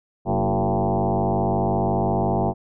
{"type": "tone with frequency modulation", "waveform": "sine", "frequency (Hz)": 277.2, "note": "C#4", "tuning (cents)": 0, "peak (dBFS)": -18, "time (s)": [0.25, 2.54], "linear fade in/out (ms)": 50, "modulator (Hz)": 100, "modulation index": 5.8, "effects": []}